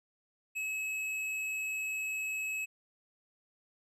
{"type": "tone with tanh clipping", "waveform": "sine", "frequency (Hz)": 2575, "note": "E7", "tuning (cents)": -41, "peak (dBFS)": -35, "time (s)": [0.55, 2.66], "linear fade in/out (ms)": 20, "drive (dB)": 12, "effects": ["resampled to 32000 Hz"]}